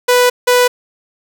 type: tone bursts at uneven times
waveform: sawtooth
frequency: 493.9 Hz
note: B4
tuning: in tune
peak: -4 dBFS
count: 2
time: 0.08-0.3 / 0.47-0.68 s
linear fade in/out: 10 ms
effects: none